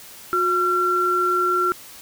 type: tone pair together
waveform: sine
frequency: 361.5 / 1363 Hz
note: F#4 / F6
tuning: -40 / -43 cents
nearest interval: octave + major seventh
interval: 2297 cents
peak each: -23 / -18 dBFS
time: 0.33-1.72 s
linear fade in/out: 0 ms
effects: white hiss -42 dBFS RMS until 2.01 s